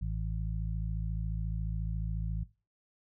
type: harmonic tone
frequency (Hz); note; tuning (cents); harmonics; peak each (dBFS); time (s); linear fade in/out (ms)
54.2; A1; -25; 1 / 2 / 3; -33 / -37 / -40; 0.01-2.44; 10
effects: noise-tail reverb RT60 0.3 s tail -18 dB re dry